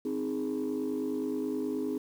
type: chord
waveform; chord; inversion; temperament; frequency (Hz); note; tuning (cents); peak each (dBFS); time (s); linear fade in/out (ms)
sine; Ab major; first; equal; 261.6 / 311.1 / 415.3; C4 / Eb4 / Ab4; 0 / 0 / 0; -32 / -33 / -33; 0.05-1.98; 5
effects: tanh soft clip ceiling -25 dBFS + 9-bit